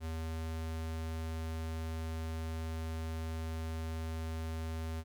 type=tone; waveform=square; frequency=80.7 Hz; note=E2; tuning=36 cents flat; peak=-37 dBFS; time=0-5.04 s; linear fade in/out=50 ms; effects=none